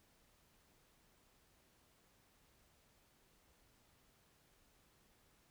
silence, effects pink hiss -72 dBFS RMS until 5.5 s

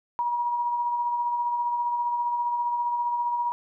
sine tone with tremolo, 958 Hz, A#5, 47 cents sharp, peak -22 dBFS, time 0.19-3.52 s, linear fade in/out 0 ms, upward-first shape sine, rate 15 Hz, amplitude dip 35%, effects none

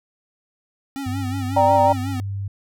square tone with vibrato, 264.3 Hz, C4, 18 cents sharp, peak -27 dBFS, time 0.96-2.2 s, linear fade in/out 0 ms, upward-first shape sine, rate 5.5 Hz, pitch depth 91 cents each way
sine tone, 99 Hz, G2, 18 cents sharp, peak -24 dBFS, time 1.06-2.48 s, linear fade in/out 5 ms
sine chord, G minor, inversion second, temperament equal, 587.3 / 784 / 932.3 Hz, D5 / G5 / Bb5, 0 / 0 / 0 cents, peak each -17 dBFS, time 1.56-1.93 s, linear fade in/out 10 ms
effects none

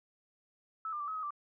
sine tone with pitch steps, 1306 / 1198 / 1166 / 1279 / 1265 / 1173 Hz, E6 / D6 / D6 / D#6 / D#6 / D6, -17 / +34 / -13 / +47 / +28 / -2 cents, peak -35 dBFS, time 0.85-1.306 s, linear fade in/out 2 ms, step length 76 ms, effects none

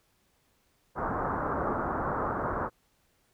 white low-pass noise, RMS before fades -31 dBFS, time 0.95-2.7 s, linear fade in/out 50 ms, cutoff 1400 Hz, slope 48 dB/octave, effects pink hiss -70 dBFS RMS until 3.33 s

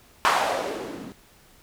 violet noise with low-pass filter sweep, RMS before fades -26 dBFS, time 0.25-1.12 s, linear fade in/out 0 ms, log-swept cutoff 1100 to 210 Hz, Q 2.2, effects pink hiss -55 dBFS RMS until 1.62 s

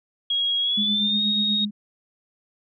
sine tone with pitch glide, 3297 to 3744 Hz, G#7 to A#7, -13 to +7 cents, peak -20 dBFS, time 0.3-1.65 s, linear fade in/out 5 ms, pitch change +220 cents, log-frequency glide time 0.61-1.23 s
sine tone with tremolo, 207.7 Hz, G#3, in tune, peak -23 dBFS, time 0.77-1.71 s, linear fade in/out 10 ms, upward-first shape sine, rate 8.3 Hz, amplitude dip 60%
effects none

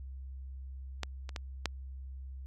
clicks, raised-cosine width 0.2 ms, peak -17 / -26 / -20 / -13 dBFS, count 4, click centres 1.033 / 1.292 / 1.362 / 1.657 s, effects added 66 Hz sine -41 dBFS peak until 2.46 s + AAC 48 kbps

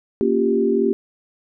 sine chord, G half-diminished seventh, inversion first, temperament equal, 233.1 / 277.2 / 349.2 / 392 Hz, Bb3 / Db4 / F4 / G4, 0 / 0 / 0 / 0 cents, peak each -21 / -24 / -23 / -18 dBFS, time 0.21-0.93 s, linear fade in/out 0 ms, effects none

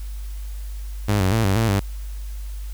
sawtooth tone with pitch steps, 103.5 / 94.1 / 112.4 / 96.9 / 113.5 / 99 Hz, G#2 / F#2 / A2 / G2 / A#2 / G2, -5 / +30 / +37 / -20 / -46 / +18 cents, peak -13 dBFS, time 1.08-1.8 s, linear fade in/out 10 ms, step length 120 ms, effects added 50 Hz sine -28 dBFS peak until 2.73 s + white hiss -48 dBFS RMS until 2.73 s

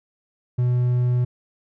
triangle tone, 123.47 Hz, B2, in tune, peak -15 dBFS, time 0.58-1.25 s, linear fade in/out 10 ms, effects none

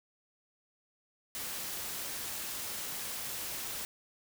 white noise, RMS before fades -39 dBFS, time 1.35-3.85 s, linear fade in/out 0 ms, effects none

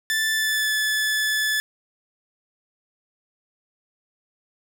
sawtooth tone with pitch glide, 1760 to 1730.8 Hz, A6 to A6, 0 to -29 cents, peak -17 dBFS, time 0.1-1.6 s, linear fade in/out 0 ms, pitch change -29 cents, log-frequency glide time 0.34-0.72 s, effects none

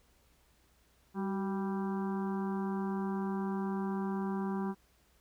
harmonic tone with a mistuned harmonic, 196 Hz, G3, in tune, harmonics 1 / 2 / 4 / 5 / 6 / 7 / 8, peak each -33 / -39 / -45 / -44 / -49 / -54 / -53 dBFS, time 1.14-4.75 s, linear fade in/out 50 ms, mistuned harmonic 2, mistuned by -54 cents, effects added 60 Hz sine -69 dBFS peak until 5.2 s + pink hiss -69 dBFS RMS until 5.2 s

